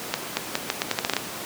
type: accelerating click train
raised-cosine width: 0.2 ms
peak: -4 dBFS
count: 11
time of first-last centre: 0.14-1.167 s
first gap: 230 ms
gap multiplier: 0.8
effects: pink hiss -33 dBFS RMS until 1.45 s + high-pass 200 Hz 12 dB/octave